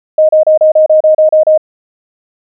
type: tone bursts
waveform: sine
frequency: 622.3 Hz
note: D#5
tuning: in tune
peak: -3 dBFS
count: 10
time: 0.18-1.577 s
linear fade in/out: 5 ms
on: 110 ms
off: 33 ms
effects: none